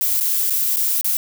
violet noise with dropouts, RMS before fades -19 dBFS, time 0.01-1.17 s, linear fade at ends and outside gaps 0 ms, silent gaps 0.201-0.209 / 0.498-0.506 / 0.761-0.769 / 1.011-1.045 s, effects none

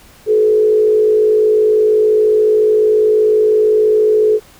sine tone with frequency modulation, 429.7 Hz, A4, 41 cents flat, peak -8 dBFS, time 0.26-4.4 s, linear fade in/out 50 ms, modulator 54.3 Hz, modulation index 0.5, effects pink hiss -44 dBFS RMS until 4.59 s

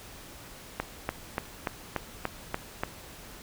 click train, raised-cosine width 0.5 ms, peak -13 dBFS, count 8, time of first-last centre 0.8-2.835 s, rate 3.44 Hz, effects pink hiss -47 dBFS RMS until 3.42 s

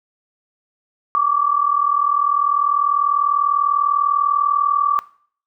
sine tone pair together, 1134.6 / 1174.7 Hz, C#6 / D6, +40 / 0 cents, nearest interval minor second, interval 60 cents, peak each -17 dBFS, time 1.15-4.99 s, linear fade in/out 0 ms, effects noise-tail reverb RT60 0.5 s tail -19 dB re dry

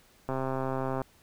click train, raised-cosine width 1 ms, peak -18 dBFS, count 97, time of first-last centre 0.29-1.017 s, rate 132 Hz, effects pink hiss -61 dBFS RMS until 1.22 s

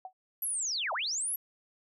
sine tone with exponential decay, 749 Hz, F#5, 21 cents sharp, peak -35 dBFS, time 0.05-0.13 s, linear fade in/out 2 ms, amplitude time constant 17 ms
sine linear two-way sweep, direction down then up, 11840 to 570 to 11840 Hz, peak -30 dBFS, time 0.42-1.36 s, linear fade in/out 5 ms, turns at 0.93 s
effects none

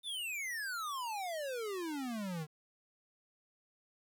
square exponential sweep, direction down, 3655 to 147.7 Hz, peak -38 dBFS, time 0.03-2.47 s, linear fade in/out 50 ms, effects 11-bit

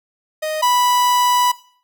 45% pulse tone pair in turn, 621 / 985.8 Hz, D#5 / B5, -3 / -3 cents, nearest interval minor sixth, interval 800 cents, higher second, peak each -20 / -13 dBFS, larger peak second, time 0.42-0.62 / 0.62-1.52 s, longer second, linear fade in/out 10 ms, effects noise-tail reverb RT60 0.5 s tail -18 dB re dry

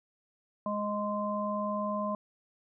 harmonic tone, 207.7 Hz, G#3, in tune, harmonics 1 / 3 / 5, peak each -34 / -34 / -34 dBFS, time 0.66-2.15 s, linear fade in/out 2 ms, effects none

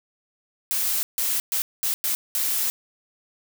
blue noise bursts at uneven times, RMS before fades -24 dBFS, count 6, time 0.71-1.03 / 1.18-1.4 / 1.52-1.62 / 1.83-1.94 / 2.04-2.15 / 2.35-2.7 s, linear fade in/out 0 ms, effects none

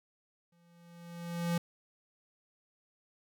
square tone with exponential growth, 171.1 Hz, F3, 35 cents flat, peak -28 dBFS, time 0.52-1.58 s, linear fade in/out 5 ms, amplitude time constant 230 ms, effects none

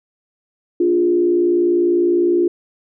sine tone with frequency modulation, 349.5 Hz, F4, 1 cent sharp, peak -12 dBFS, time 0.8-2.48 s, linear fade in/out 5 ms, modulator 59.7 Hz, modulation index 0.65, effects none

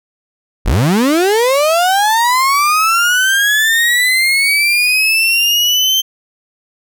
35% pulse linear sweep, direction up, 30.6 to 3136 Hz, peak -8 dBFS, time 0.65-6.02 s, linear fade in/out 20 ms, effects none

